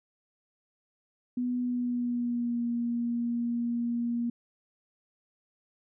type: tone with pitch glide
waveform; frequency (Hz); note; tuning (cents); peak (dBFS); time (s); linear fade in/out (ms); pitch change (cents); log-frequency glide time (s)
sine; 246.9 to 236.8; B3 to A#3; 0 to +27; -27; 1.37-4.3; 5; -73; 1.61-2.64
effects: none